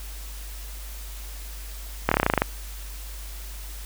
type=slowing click train; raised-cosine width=0.5 ms; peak=-3 dBFS; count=11; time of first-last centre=2.09-2.42 s; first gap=25 ms; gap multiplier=1.06; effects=added 50 Hz sine -35 dBFS peak until 3.85 s + white hiss -43 dBFS RMS until 3.85 s